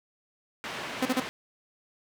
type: band-pass noise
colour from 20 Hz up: white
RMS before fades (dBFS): -37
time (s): 0.64-1.29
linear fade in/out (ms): 0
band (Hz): 120 to 2500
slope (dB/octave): 12
type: tone bursts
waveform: sawtooth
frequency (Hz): 256.5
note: C4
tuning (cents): -34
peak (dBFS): -19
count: 3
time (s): 1.02-1.201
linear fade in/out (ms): 5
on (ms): 35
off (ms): 38
effects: none